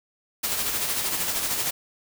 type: noise with tremolo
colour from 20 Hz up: white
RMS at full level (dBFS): -25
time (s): 0.43-1.71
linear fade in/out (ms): 10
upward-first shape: sine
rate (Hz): 13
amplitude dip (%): 40
effects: none